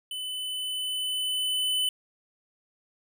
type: tone with level ramp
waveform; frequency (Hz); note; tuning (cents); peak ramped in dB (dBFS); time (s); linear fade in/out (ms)
square; 3012; F#7; +30; -33 to -24; 0.11-1.89; 2
effects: none